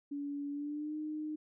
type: tone with pitch glide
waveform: sine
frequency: 285.6 to 306.1 Hz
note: D4 to D#4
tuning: -48 to -28 cents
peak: -36 dBFS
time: 0.11-1.36 s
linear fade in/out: 10 ms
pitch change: +120 cents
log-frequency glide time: 0.51-0.96 s
effects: none